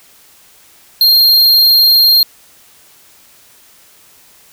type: tone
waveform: square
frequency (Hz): 4208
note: C8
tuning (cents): +9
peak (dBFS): -6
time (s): 1.01-2.23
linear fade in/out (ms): 2
effects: white hiss -45 dBFS RMS until 4.52 s